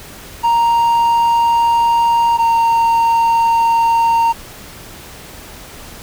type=tone pair in turn; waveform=triangle; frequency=932.3 / 921.6 Hz; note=A#5 / A#5; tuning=0 / -20 cents; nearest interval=unison; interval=20 cents; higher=first; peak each=-8 dBFS; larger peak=neither; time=0.43-2.38 / 2.38-4.33 s; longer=neither; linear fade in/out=20 ms; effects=pink hiss -35 dBFS RMS until 6.02 s